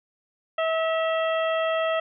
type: harmonic tone with a mistuned harmonic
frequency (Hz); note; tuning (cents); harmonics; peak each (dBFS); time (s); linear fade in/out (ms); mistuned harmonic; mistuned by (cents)
647; E5; -32; 1 / 2 / 3 / 4 / 5; -23 / -29 / -33 / -35 / -37; 0.58-2; 5; 4; +65
effects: none